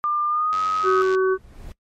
sine tone with pitch glide, 1197 to 1266 Hz, D6 to D#6, +33 to +30 cents, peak -19 dBFS, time 0.04-1.02 s, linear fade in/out 0 ms, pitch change +97 cents, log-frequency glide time 0.28-0.58 s
click train, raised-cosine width 0.2 ms, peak -18 dBFS, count 59, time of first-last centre 0.53-1.148 s, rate 93.8 Hz
harmonic tone, 377.4 Hz, F#4, 34 cents sharp, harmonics 1 / 3 / 4, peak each -16 / -26 / -28 dBFS, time 0.83-1.38 s, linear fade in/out 50 ms
brown noise with exponential growth, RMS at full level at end -35 dBFS, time 0.84-1.72 s, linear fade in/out 1 ms, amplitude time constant 190 ms
effects noise-tail reverb RT60 0.1 s tail -20 dB re dry + MP3 64 kbps

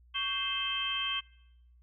harmonic tone with a mistuned harmonic, 523.3 Hz, C5, in tune, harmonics 2 / 3 / 4 / 5 / 6, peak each -39 / -42 / -42 / -37 / -32 dBFS, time 0.14-1.21 s, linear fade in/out 20 ms, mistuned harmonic 2, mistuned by +120 cents, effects noise-tail reverb RT60 0.9 s tail -24 dB re dry + added 60 Hz sine -57 dBFS peak until 1.82 s

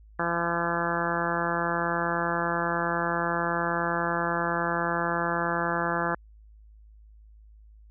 harmonic tone, 170.3 Hz, F3, 43 cents flat, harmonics 1 / 2 / 3 / 4 / 5 / 6 / 7 / 8 / 9 / 10, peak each -34 / -34 / -34 / -34 / -34 / -34 / -34 / -34 / -34 / -34 dBFS, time 0.19-6.15 s, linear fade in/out 5 ms, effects added 53 Hz sine -49 dBFS peak until 7.9 s

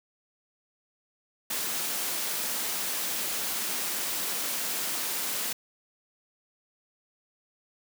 white high-pass noise, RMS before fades -31 dBFS, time 1.5-5.53 s, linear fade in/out 5 ms, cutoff 160 Hz, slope 24 dB/octave, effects none

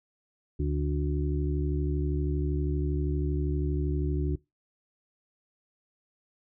harmonic tone, 72.6 Hz, D2, 19 cents flat, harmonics 1 / 2 / 4 / 5, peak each -28 / -31 / -34 / -35 dBFS, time 0.59-4.36 s, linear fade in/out 10 ms, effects noise-tail reverb RT60 0.2 s tail -21 dB re dry

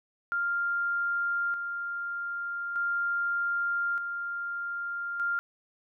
sine tone with tremolo, 1396.9 Hz, F6, in tune, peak -26 dBFS, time 0.32-5.39 s, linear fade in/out 0 ms, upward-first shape square, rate 0.41 Hz, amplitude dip 45%, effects none

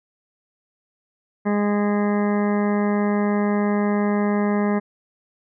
harmonic tone, 205.9 Hz, G#3, 15 cents flat, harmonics 1 / 2 / 3 / 4 / 5 / 6 / 8 / 9 / 10, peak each -19 / -25 / -29 / -31 / -33 / -35 / -37 / -38 / -39 dBFS, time 1.45-4.8 s, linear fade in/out 20 ms, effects none

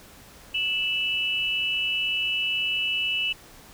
sine tone pair together, 2637 / 2947 Hz, E7 / F#7, 0 / -8 cents, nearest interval major second, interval 192 cents, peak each -26 dBFS, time 0.54-3.33 s, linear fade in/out 10 ms, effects pink hiss -49 dBFS RMS until 3.73 s

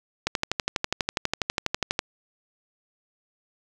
click train, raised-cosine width 0.2 ms, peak -6 dBFS, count 22, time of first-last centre 0.27-1.991 s, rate 12.2 Hz, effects none

